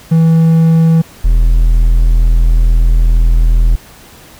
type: tone pair in turn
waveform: triangle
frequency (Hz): 163.1 / 41.11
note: E3 / E1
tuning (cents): -18 / -4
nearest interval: 2 octaves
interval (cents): 2386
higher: first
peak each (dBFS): -3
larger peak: neither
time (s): 0.11-1.02 / 1.24-3.76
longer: second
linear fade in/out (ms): 10
effects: pink hiss -38 dBFS RMS until 4.39 s